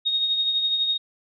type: tone with tremolo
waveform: sine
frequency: 3729 Hz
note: A#7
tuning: in tune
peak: -18 dBFS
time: 0.05-0.98 s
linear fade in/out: 20 ms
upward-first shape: triangle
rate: 12 Hz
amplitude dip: 50%
effects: none